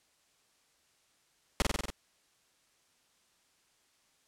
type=noise with echo; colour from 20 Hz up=pink; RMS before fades=-25 dBFS; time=1.6-1.62 s; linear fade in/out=0 ms; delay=47 ms; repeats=6; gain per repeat=-2 dB; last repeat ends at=1.902 s; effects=white hiss -70 dBFS RMS until 4.27 s + low-pass 9000 Hz 12 dB/octave